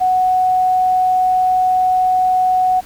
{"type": "tone", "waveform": "sine", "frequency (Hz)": 740, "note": "F#5", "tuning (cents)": 0, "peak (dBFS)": -11, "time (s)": [0, 2.81], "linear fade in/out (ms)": 20, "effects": ["pink hiss -41 dBFS RMS until 2.85 s"]}